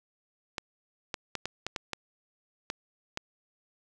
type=clicks; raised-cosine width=0.2 ms; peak=-15 dBFS; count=9; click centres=0.582 / 1.142 / 1.353 / 1.456 / 1.666 / 1.762 / 1.933 / 2.701 / 3.174 s; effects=none